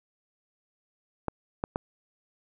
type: clicks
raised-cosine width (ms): 1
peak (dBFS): -14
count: 3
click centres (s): 1.283 / 1.639 / 1.759
effects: none